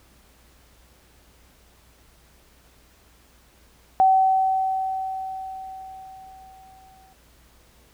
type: tone with exponential decay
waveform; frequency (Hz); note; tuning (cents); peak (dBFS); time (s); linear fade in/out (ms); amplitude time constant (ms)
sine; 762; G5; -49; -12; 4-7.13; 0; 680
effects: added 60 Hz sine -57 dBFS peak until 7.93 s + pink hiss -57 dBFS RMS until 7.93 s